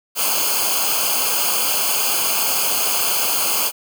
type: noise with comb filter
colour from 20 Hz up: white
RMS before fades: -19 dBFS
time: 0.15-3.72 s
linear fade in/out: 50 ms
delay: 0.53 ms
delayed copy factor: -1
effects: none